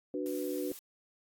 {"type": "chord", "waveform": "sine", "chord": "B minor", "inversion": "first", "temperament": "equal", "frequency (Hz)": [293.7, 370, 493.9], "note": ["D4", "F#4", "B4"], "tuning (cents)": [0, 0, 0], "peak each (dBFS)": [-36, -37, -38], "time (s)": [0.14, 0.72], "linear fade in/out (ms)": 2}
{"type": "noise", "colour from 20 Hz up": "blue", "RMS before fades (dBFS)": -47, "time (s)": [0.26, 0.79], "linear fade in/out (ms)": 0}
{"effects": ["AAC 64 kbps"]}